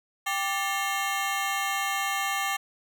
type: ring-modulated tone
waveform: 20% pulse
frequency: 980 Hz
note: B5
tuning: 14 cents flat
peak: -18 dBFS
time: 0.26-2.57 s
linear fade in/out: 10 ms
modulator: 192 Hz
effects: none